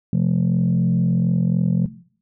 sine chord, F major, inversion second, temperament equal with one note detuned, 130.81 / 174.61 / 217.7 Hz, C3 / F3 / A3, 0 / 0 / -18 cents, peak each -19 / -16 / -22 dBFS, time 0.13-1.86 s, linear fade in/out 2 ms, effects noise-tail reverb RT60 0.5 s tail -17 dB re dry + tanh soft clip ceiling -11 dBFS

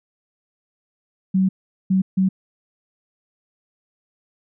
sine tone bursts at uneven times, 189.2 Hz, F#3, 39 cents sharp, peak -14 dBFS, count 3, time 1.34-1.49 / 1.9-2.02 / 2.17-2.29 s, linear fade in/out 10 ms, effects none

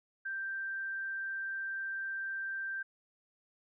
sine tone, 1571 Hz, G6, 3 cents sharp, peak -35 dBFS, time 0.25-2.83 s, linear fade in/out 10 ms, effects none

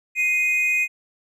triangle tone pair together, 2102 / 2489 Hz, C7 / D#7, +7 / 0 cents, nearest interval minor third, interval 293 cents, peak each -24 / -17 dBFS, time 0.15-0.88 s, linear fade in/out 50 ms, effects none

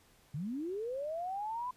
sine linear sweep, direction up, 130.81 to 1017 Hz, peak -35 dBFS, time 0.34-1.71 s, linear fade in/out 5 ms, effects pink hiss -65 dBFS RMS until 1.76 s + resampled to 32000 Hz

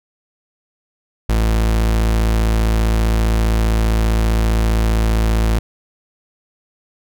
40% pulse tone, 55.2 Hz, A1, 6 cents sharp, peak -12 dBFS, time 1.29-5.59 s, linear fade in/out 5 ms, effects none

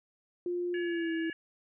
sine tone with pitch glide, 352.7 to 327.2 Hz, F4 to E4, +17 to -13 cents, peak -30 dBFS, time 0.46-1.3 s, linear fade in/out 2 ms, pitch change -130 cents, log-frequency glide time 0.76-1.12 s
harmonic tone, 567 Hz, C#5, 39 cents sharp, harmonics 3 / 4 / 5, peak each -39 / -49 / -47 dBFS, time 0.74-1.33 s, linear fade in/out 2 ms
effects none

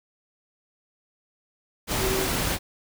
sine tone in noise, 381.6 Hz, G4, 47 cents flat, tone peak -26 dBFS, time 1.98-2.27 s, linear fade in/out 50 ms, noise pink, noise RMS -26 dBFS, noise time 1.87-2.59 s, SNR -3 dB, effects none

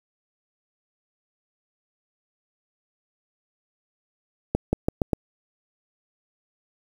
accelerating click train, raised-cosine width 2 ms, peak -7 dBFS, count 5, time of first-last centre 4.55-5.132 s, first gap 180 ms, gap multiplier 0.86, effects 7-bit

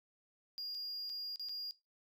sine tone with dropouts, 4833 Hz, D8, 49 cents sharp, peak -37 dBFS, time 0.58-1.71 s, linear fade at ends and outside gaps 0 ms, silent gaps 0.746-0.749 / 1.094-1.098 / 1.359-1.396 / 1.487-1.493 s, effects noise-tail reverb RT60 0.2 s tail -19 dB re dry + tanh soft clip ceiling -39 dBFS

